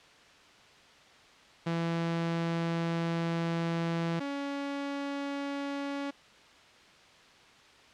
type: tone pair in turn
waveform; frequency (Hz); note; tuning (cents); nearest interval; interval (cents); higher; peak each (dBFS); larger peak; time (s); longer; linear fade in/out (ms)
sawtooth; 167.2 / 281.2; E3 / C#4; +25 / +25; major sixth; 900; second; -25 / -29; first; 1.66-4.2 / 4.2-6.11; first; 10
effects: white hiss -56 dBFS RMS until 7.93 s + low-pass 4000 Hz 12 dB/octave